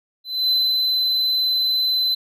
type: tone with ADSR envelope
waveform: triangle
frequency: 4039 Hz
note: B7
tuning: 38 cents sharp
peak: -14 dBFS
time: 0.24-2.15 s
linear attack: 260 ms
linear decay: 240 ms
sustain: -2 dB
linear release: 10 ms
effects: none

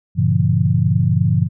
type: chord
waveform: sine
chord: G diminished seventh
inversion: none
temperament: just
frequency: 98 / 117.6 / 141.12 / 169.34 Hz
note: G2 / Bb2 / Db3 / Fb3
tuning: 0 / +16 / +31 / +47 cents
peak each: -18 dBFS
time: 0.15-1.49 s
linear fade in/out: 50 ms
effects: none

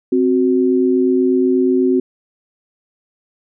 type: tone pair together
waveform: sine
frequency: 261.3 / 369.5 Hz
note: C4 / F#4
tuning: -2 / -2 cents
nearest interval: tritone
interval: 600 cents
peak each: -14 dBFS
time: 0.12-2 s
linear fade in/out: 5 ms
effects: none

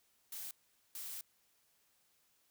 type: noise bursts at uneven times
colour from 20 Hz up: blue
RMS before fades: -45 dBFS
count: 2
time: 0.32-0.51 / 0.95-1.21 s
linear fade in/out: 2 ms
effects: white hiss -74 dBFS RMS until 2.5 s

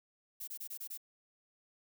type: noise bursts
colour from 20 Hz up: violet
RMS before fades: -43 dBFS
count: 6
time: 0.4-0.976 s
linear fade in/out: 10 ms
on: 76 ms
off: 24 ms
effects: none

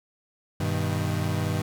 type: chord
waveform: 35% pulse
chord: G augmented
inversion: none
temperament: equal with one note detuned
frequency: 98 / 122.19 / 155.56 Hz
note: G2 / B2 / D#3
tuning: 0 / -18 / 0 cents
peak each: -26 / -30 / -27 dBFS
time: 0.6-1.62 s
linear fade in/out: 5 ms
effects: none

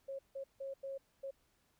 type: tone bursts at uneven times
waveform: sine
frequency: 544 Hz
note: C#5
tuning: 33 cents flat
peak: -40 dBFS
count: 5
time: 0.08-0.19 / 0.35-0.44 / 0.6-0.74 / 0.83-0.98 / 1.23-1.31 s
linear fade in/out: 10 ms
effects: pink hiss -75 dBFS RMS until 1.79 s

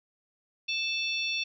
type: harmonic tone with a mistuned harmonic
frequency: 880 Hz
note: A5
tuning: in tune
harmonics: 3 / 4 / 5 / 6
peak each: -30 / -34 / -37 / -41 dBFS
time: 0.68-1.44 s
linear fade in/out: 10 ms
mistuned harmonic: 6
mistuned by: +100 cents
effects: none

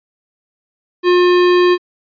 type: tone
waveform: square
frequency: 357 Hz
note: F4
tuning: 38 cents sharp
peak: -9 dBFS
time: 1.03-1.78 s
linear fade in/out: 50 ms
effects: resampled to 11025 Hz

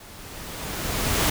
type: noise with level ramp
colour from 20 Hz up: pink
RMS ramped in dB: -45 to -20 dBFS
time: 0-1.3 s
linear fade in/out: 5 ms
effects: none

